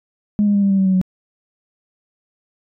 sine tone with pitch steps, 207.7 / 204.4 / 201.1 / 197.86 / 194.69 / 191.57 / 188.49 / 185.47 Hz, G#3 / G#3 / G3 / G3 / G3 / G3 / F#3 / F#3, 0 / -27 / +44 / +16 / -12 / -40 / +32 / +4 cents, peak -11 dBFS, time 0.39-1.014 s, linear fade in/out 0 ms, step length 78 ms, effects tanh soft clip ceiling -8 dBFS

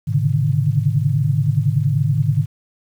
sine tone cluster, 106.7 / 131.9 / 143.1 / 153 Hz, G#2 / C3 / D3 / D#3, +47 / +14 / -45 / -29 cents, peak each -20 dBFS, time 0.07-2.46 s, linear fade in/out 20 ms, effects 8-bit

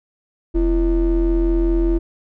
triangle ring-modulated tone, 146.5 Hz, D3, 4 cents flat, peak -9 dBFS, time 0.54-1.99 s, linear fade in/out 20 ms, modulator 189 Hz, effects none

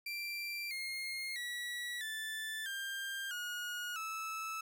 30% pulse tone with pitch steps, 2358 / 2137 / 1937.5 / 1756.3 / 1592.1 / 1443.2 / 1308.2 Hz, D7 / C7 / B6 / A6 / G6 / F#6 / E6, +6 / +36 / -34 / -4 / +26 / -44 / -14 cents, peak -36 dBFS, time 0.06-4.61 s, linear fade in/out 5 ms, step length 650 ms, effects none

